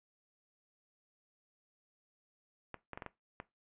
clicks, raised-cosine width 0.5 ms, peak -27 dBFS, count 6, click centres 2.743 / 2.933 / 2.975 / 3.022 / 3.063 / 3.401 s, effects noise-tail reverb RT60 0.2 s tail -18 dB re dry + resampled to 8000 Hz

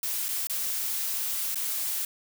blue noise with dropouts, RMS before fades -30 dBFS, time 0.03-2.05 s, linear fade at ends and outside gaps 2 ms, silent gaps 0.284-0.288 / 0.471-0.497 / 1.546-1.556 s, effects none

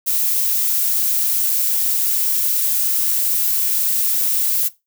violet noise, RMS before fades -18 dBFS, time 0.06-4.69 s, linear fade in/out 20 ms, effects noise-tail reverb RT60 0.2 s tail -17 dB re dry

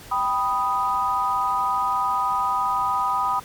sine chord, G augmented, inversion none, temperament equal, 784 / 987.8 / 1244.5 Hz, G5 / B5 / D#6, 0 / 0 / 0 cents, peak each -27 / -23 / -23 dBFS, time 0.11-3.4 s, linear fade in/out 10 ms, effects pink hiss -43 dBFS RMS until 3.44 s + MP3 96 kbps

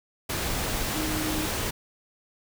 sine tone in noise, 310 Hz, D#4, 6 cents flat, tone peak -30 dBFS, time 0.95-1.46 s, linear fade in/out 10 ms, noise pink, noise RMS -29 dBFS, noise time 0.29-1.71 s, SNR -4 dB, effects none

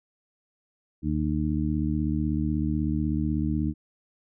harmonic tone, 76.2 Hz, D#2, 36 cents flat, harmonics 1 / 2 / 3 / 4, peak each -29 / -29 / -29 / -29 dBFS, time 1.02-3.74 s, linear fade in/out 50 ms, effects none

